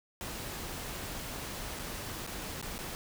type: noise with dropouts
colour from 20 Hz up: pink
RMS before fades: -40 dBFS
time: 0.21-2.95 s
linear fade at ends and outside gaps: 0 ms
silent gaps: 1.79-1.794 / 2.266-2.274 / 2.614-2.626 / 2.781-2.789 s
effects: none